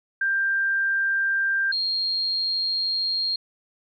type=tone pair in turn; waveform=sine; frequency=1585 / 4231 Hz; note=G6 / C8; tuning=+19 / +19 cents; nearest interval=octave + perfect fourth; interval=1700 cents; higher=second; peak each=-20 / -22 dBFS; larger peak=first; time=0.21-1.72 / 1.72-3.36 s; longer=second; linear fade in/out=5 ms; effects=none